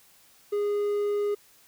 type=tone; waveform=triangle; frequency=411.5 Hz; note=G#4; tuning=16 cents flat; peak=-22 dBFS; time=0.52-1.35 s; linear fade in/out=10 ms; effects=white hiss -58 dBFS RMS until 1.67 s